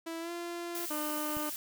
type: tone with pitch glide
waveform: sawtooth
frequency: 329.6 to 344.2 Hz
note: E4 to F4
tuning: 0 to -25 cents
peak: -33 dBFS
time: 0.06-0.86 s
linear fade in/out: 10 ms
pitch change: +75 cents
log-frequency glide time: 0.2-0.31 s
type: noise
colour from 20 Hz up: blue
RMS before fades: -39 dBFS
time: 0.75-1.56 s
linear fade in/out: 0 ms
type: harmonic tone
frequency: 301.7 Hz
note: D4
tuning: 47 cents sharp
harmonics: 1 / 2 / 3 / 4 / 5 / 6 / 7 / 8 / 9 / 10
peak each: -37 / -40 / -44 / -41 / -48 / -55 / -56 / -58 / -56 / -51 dBFS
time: 0.9-1.5 s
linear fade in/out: 10 ms
type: click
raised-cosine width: 5 ms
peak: -32 dBFS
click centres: 1.369 s
effects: none